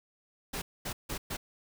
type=noise bursts at uneven times; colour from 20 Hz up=pink; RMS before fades=-36 dBFS; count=4; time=0.53-0.62 / 0.85-0.93 / 1.09-1.18 / 1.3-1.37 s; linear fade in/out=10 ms; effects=none